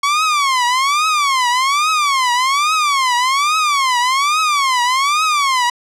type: tone with vibrato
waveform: sawtooth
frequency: 1108.7 Hz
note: C#6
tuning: in tune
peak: -9 dBFS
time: 0.03-5.7 s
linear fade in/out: 5 ms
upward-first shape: triangle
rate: 1.2 Hz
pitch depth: 260 cents each way
effects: low-pass 8000 Hz 12 dB/octave